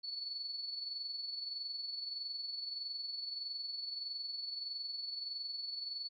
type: tone with amplitude modulation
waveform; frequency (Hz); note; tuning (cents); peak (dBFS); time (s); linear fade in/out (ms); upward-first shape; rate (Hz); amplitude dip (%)
sine; 4435; C#8; 0; -37; 0.03-6.09; 20; sine; 21.6; 50
effects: none